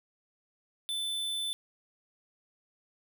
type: tone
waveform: square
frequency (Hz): 3520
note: A7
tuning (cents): 0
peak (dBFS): -32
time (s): 0.89-1.53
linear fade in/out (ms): 0
effects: none